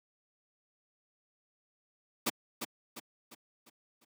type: noise with echo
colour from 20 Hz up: pink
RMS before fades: -29 dBFS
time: 2.26-2.3 s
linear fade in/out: 10 ms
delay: 350 ms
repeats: 5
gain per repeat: -7 dB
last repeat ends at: 4.05 s
effects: high-pass 200 Hz 12 dB/octave